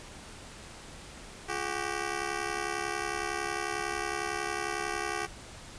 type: ring-modulated tone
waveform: 10% pulse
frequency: 385 Hz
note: G4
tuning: 31 cents flat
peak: -20 dBFS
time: 1.48-5.27 s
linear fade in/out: 20 ms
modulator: 35.5 Hz
effects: pink hiss -47 dBFS RMS until 5.78 s + resampled to 22050 Hz